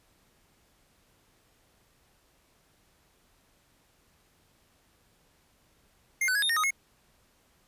square tone with pitch steps, 2118 / 1506 / 1664 / 3672 / 1842 / 1252 / 2171 Hz, C7 / F#6 / G#6 / A#7 / A#6 / D#6 / C#7, +21 / +30 / +3 / -27 / -21 / +10 / -37 cents, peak -25 dBFS, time 6.21-6.707 s, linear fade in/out 5 ms, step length 71 ms, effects pink hiss -66 dBFS RMS until 7.67 s + resampled to 32000 Hz

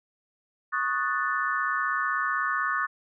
sine chord, D# half-diminished seventh, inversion third, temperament equal, 1108.7 / 1244.5 / 1480 / 1760 Hz, C#6 / D#6 / F#6 / A6, 0 / 0 / 0 / 0 cents, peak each -30 dBFS, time 0.72-2.87 s, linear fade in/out 20 ms, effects none

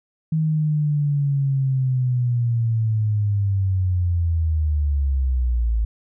sine linear sweep, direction down, 159.3 to 54 Hz, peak -17 dBFS, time 0.32-5.85 s, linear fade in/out 5 ms, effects none

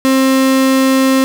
35% pulse tone, 265.1 Hz, C4, 23 cents sharp, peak -7 dBFS, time 0.05-1.24 s, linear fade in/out 0 ms, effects none

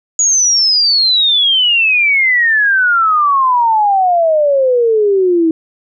sine exponential sweep, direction down, 6850 to 317.6 Hz, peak -8 dBFS, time 0.19-5.51 s, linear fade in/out 2 ms, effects none

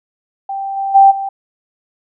sine tone with level steps, 784 Hz, G5, in tune, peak -19 / -16 / -3 / -18 dBFS, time 0.49-1.29 s, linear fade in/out 5 ms, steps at 0.76 / 0.94 / 1.1 s, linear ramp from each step 20 ms, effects none

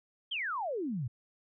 sine exponential sweep, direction down, 3309 to 110 Hz, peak -32 dBFS, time 0.31-1.08 s, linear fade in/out 10 ms, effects none

